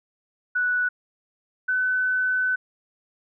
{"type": "tone pair in turn", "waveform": "sine", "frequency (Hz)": [1479, 1508.3], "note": ["F#6", "F#6"], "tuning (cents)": [-1, 33], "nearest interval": "unison", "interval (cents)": 34, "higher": "second", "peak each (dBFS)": [-20, -20], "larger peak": "neither", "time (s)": [[0.55, 0.89], [1.68, 2.56]], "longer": "second", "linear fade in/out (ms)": 10, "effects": []}